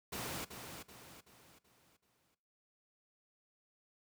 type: noise with echo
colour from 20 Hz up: pink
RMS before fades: -41 dBFS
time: 0.12-0.45 s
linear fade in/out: 10 ms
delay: 380 ms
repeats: 5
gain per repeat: -7 dB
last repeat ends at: 2.35 s
effects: noise-tail reverb RT60 0.5 s tail -18 dB re dry + high-pass 100 Hz 12 dB/octave